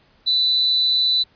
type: tone with amplitude modulation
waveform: sine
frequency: 3983 Hz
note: B7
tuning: 14 cents sharp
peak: -13 dBFS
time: 0.26-1.24 s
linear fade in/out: 20 ms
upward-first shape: sine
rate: 271 Hz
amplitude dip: 45%
effects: pink hiss -57 dBFS RMS until 1.35 s + resampled to 11025 Hz